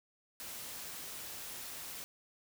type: noise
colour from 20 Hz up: white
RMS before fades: -45 dBFS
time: 0.4-2.04 s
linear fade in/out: 0 ms
effects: none